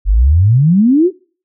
sine exponential sweep, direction up, 43.82 to 392 Hz, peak -6 dBFS, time 0.05-1.11 s, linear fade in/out 50 ms, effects noise-tail reverb RT60 0.4 s tail -23 dB re dry

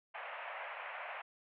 pink band-pass noise, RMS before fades -45 dBFS, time 0.14-1.22 s, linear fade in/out 10 ms, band 590 to 2700 Hz, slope 48 dB/octave, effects none

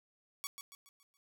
5% pulse tone with echo, 1126 Hz, C#6, 27 cents sharp, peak -26 dBFS, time 0.44-0.47 s, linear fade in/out 0 ms, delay 140 ms, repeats 5, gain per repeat -7 dB, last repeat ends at 1.17 s, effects none

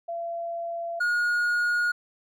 sine / triangle tone pair in turn, 679 / 1438.8 Hz, F5 / F#6, -49 / -49 cents, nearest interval octave + minor second, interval 1300 cents, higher second, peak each -29 / -20 dBFS, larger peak second, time 0.08-1 / 1-1.92 s, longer neither, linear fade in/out 10 ms, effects none

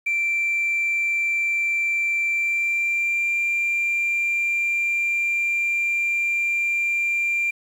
sine tone with pitch glide, 2349 to 2376 Hz, D7 to D7, 0 to +20 cents, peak -18 dBFS, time 0.06-7.51 s, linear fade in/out 10 ms, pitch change +20 cents, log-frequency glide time 2.32-3.35 s, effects tanh soft clip ceiling -17 dBFS + 8-bit

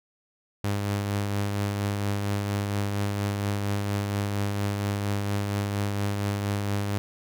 sawtooth tone with tremolo, 101.3 Hz, G#2, 43 cents flat, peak -20 dBFS, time 0.64-6.98 s, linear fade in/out 0 ms, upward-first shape triangle, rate 4.3 Hz, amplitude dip 35%, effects none

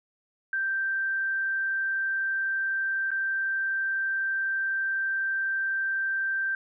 sine tone with dropouts, 1568 Hz, G6, in tune, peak -25 dBFS, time 0.53-6.55 s, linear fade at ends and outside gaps 2 ms, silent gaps 3.106-3.115 s, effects none

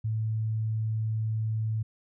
sine tone, 110 Hz, A2, in tune, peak -26 dBFS, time 0.04-1.83 s, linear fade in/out 10 ms, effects none

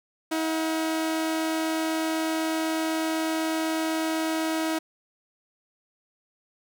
sawtooth tone pair together, 320 / 728 Hz, D#4 / F#5, +49 / -28 cents, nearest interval octave + major second, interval 1423 cents, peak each -21 / -33 dBFS, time 0.31-4.79 s, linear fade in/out 10 ms, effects none

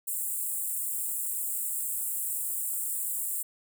pink high-pass noise, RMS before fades -32 dBFS, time 0.07-3.43 s, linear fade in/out 10 ms, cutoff 7600 Hz, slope 96 dB/octave, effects none

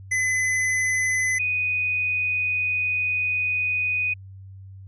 square / sine tone pair in turn, 2022 / 2487 Hz, B6 / D#7, +40 / -1 cents, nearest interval major third, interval 359 cents, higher second, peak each -21 dBFS, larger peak neither, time 0.11-1.39 / 1.39-4.14 s, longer second, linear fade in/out 10 ms, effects added 96 Hz sine -39 dBFS peak until 4.87 s + resampled to 24000 Hz

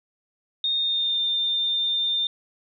sine tone with pitch glide, 3683 to 3605 Hz, A#7 to A7, -22 to +41 cents, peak -21 dBFS, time 0.64-2.27 s, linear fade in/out 2 ms, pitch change -37 cents, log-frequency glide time 0.74-1.22 s, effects none

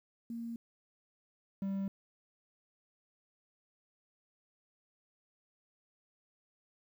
sine / triangle tone pair in turn, 232.3 / 195.35 Hz, A#3 / G3, -6 / -6 cents, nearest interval minor third, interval 300 cents, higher first, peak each -38 / -31 dBFS, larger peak second, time 0.3-0.56 / 1.62-1.88 s, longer neither, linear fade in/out 2 ms, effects 11-bit

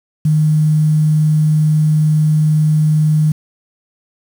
sine tone with quantisation, 153.7 Hz, D#3, 21 cents flat, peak -9 dBFS, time 0.25-3.32 s, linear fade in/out 5 ms, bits 6, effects none

